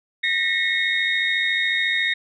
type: tone cluster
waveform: sine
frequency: 1831 / 1925 / 2169 / 3721 Hz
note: A#6 / B6 / C#7 / A#7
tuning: -32 / -45 / -38 / -4 cents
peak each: -24 dBFS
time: 0.23-2.14 s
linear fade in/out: 10 ms
effects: tanh soft clip ceiling -9 dBFS